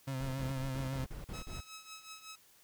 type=tone with vibrato; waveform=35% pulse; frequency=133 Hz; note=C3; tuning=29 cents sharp; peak=-34 dBFS; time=0.07-1.05 s; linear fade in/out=10 ms; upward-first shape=sine; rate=7.2 Hz; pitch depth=43 cents each way
type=noise bursts; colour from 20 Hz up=brown; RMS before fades=-43 dBFS; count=8; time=0.2-1.607 s; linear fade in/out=5 ms; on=140 ms; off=41 ms
type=tone with tremolo; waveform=10% pulse; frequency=1288 Hz; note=E6; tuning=41 cents flat; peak=-37 dBFS; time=1.33-2.36 s; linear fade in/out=10 ms; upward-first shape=triangle; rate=5.4 Hz; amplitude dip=80%
effects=white hiss -64 dBFS RMS until 2.63 s